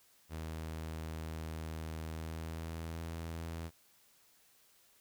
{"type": "tone with pitch glide", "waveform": "sawtooth", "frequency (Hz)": [79.8, 82.42], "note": ["D#2", "E2"], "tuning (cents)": [44, 0], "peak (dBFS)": -36, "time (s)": [0.29, 3.71], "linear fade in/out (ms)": 50, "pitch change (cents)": 56, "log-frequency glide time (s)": [2.03, 3.02], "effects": ["white hiss -67 dBFS RMS until 5 s"]}